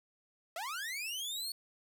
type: linear sweep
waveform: sawtooth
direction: up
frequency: 622.3 to 4435 Hz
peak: -34 dBFS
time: 0.56-1.52 s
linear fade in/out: 2 ms
effects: none